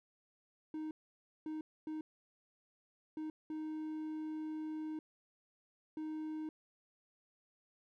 triangle tone bursts at uneven times, 311.1 Hz, D#4, in tune, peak -37 dBFS, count 6, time 0.74-0.91 / 1.46-1.61 / 1.87-2.01 / 3.17-3.3 / 3.5-4.99 / 5.97-6.49 s, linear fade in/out 2 ms, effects none

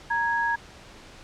sine tone pair together, 932 / 1659.1 Hz, A#5 / G#6, -1 / -2 cents, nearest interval minor seventh, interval 999 cents, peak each -25 dBFS, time 0.1-0.56 s, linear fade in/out 10 ms, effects pink hiss -47 dBFS RMS until 1.23 s + low-pass 6000 Hz 12 dB/octave

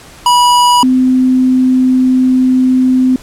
square / sine tone pair in turn, 975 / 256.7 Hz, B5 / C4, -23 / -33 cents, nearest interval octave + major seventh, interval 2310 cents, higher first, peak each -6 dBFS, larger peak neither, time 0.26-0.83 / 0.83-3.16 s, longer second, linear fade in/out 2 ms, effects pink hiss -36 dBFS RMS until 3.22 s + low-pass 11000 Hz 12 dB/octave

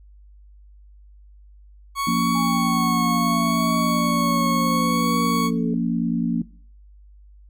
40% pulse tone with vibrato, 1108.7 Hz, C#6, in tune, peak -21 dBFS, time 1.95-5.51 s, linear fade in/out 50 ms, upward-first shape triangle, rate 0.69 Hz, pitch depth 18 cents each way
sine chord, Bb minor, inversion second, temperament equal with one note detuned, 174.61 / 233.1 / 283.2 Hz, F3 / Bb3 / Db4, 0 / 0 / +37 cents, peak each -24 / -22 / -27 dBFS, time 2.07-6.42 s, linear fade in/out 5 ms
sine exponential sweep, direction down, 830.6 to 428.4 Hz, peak -30 dBFS, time 2.35-5.74 s, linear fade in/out 2 ms
effects noise-tail reverb RT60 0.5 s tail -20 dB re dry + added 50 Hz sine -45 dBFS peak until 7.49 s

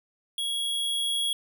square tone with level ramp, 3322 Hz, G#7, in tune, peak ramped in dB -28 to -25 dBFS, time 0.38-1.33 s, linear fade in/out 2 ms, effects none

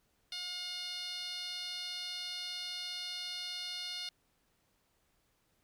10% pulse tone with band-pass filter, 717 Hz, F5, 45 cents sharp, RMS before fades -41 dBFS, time 0.32-4.09 s, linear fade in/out 2 ms, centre 4400 Hz, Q 2.2, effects pink hiss -75 dBFS RMS until 5.63 s

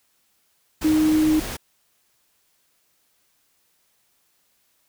sine tone in noise, 310.4 Hz, D#4, 4 cents flat, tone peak -15 dBFS, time 0.84-1.4 s, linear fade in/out 10 ms, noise pink, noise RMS -31 dBFS, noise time 0.81-1.57 s, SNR +13 dB, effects white hiss -66 dBFS RMS until 4.88 s

